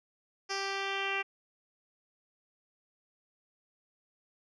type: tone with low-pass filter sweep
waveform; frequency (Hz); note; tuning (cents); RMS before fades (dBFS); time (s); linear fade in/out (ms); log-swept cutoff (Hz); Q
10% pulse; 392; G4; 0; -34; 0.49-1.23; 20; 5200 to 2600; 4.1
effects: none